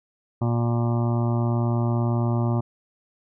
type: harmonic tone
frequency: 118.1 Hz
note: A#2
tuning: 23 cents sharp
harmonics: 1 / 2 / 3 / 5 / 6 / 7 / 8 / 9 / 10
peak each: -21 / -27 / -31 / -35 / -37 / -38 / -39 / -40 / -41 dBFS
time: 0.41-2.61 s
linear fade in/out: 10 ms
effects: none